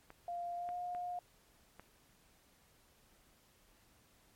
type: clicks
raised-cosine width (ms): 0.5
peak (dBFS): -36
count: 4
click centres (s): 0.104 / 0.69 / 0.949 / 1.796
type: tone with pitch glide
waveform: sine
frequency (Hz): 697 to 712.5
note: F5 to F5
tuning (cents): -4 to +34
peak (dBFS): -38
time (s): 0.28-1.19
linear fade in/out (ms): 2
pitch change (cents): +38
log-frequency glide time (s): 0.55-0.76
effects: pink hiss -68 dBFS RMS until 4.35 s + MP3 64 kbps